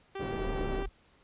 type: tone with vibrato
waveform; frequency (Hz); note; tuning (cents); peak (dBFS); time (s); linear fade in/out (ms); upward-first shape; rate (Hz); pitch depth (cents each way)
sawtooth; 387.8; G4; -19; -32; 0.15-0.86; 5; sine; 6.3; 12
type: low-pass noise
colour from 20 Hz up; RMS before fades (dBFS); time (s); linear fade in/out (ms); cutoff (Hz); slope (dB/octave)
white; -37; 0.19-0.84; 20; 430; 12
type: linear two-way sweep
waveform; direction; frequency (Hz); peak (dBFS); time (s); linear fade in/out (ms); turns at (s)
triangle; down then up; 41.71 to 30.32 to 41.71; -32; 0.38-0.89; 10; 0.68
effects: pink hiss -64 dBFS RMS until 1.23 s + resampled to 8000 Hz